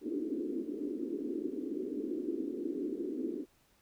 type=band-pass noise; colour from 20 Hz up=pink; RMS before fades=-37 dBFS; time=0.01-3.46 s; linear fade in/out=50 ms; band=260 to 390 Hz; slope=48 dB/octave; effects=pink hiss -69 dBFS RMS until 3.81 s